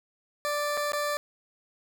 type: tone with dropouts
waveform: 20% pulse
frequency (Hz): 587.3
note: D5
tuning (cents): 0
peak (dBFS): -22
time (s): 0.45-1.17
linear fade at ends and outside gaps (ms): 0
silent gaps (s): 0.771-0.775 / 0.92-0.933
effects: none